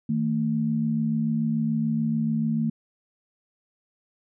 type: tone pair together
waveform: sine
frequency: 157.9 / 224.8 Hz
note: D#3 / A3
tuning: +26 / +37 cents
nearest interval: tritone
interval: 611 cents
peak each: -27 / -23 dBFS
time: 0.09-2.7 s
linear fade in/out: 5 ms
effects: none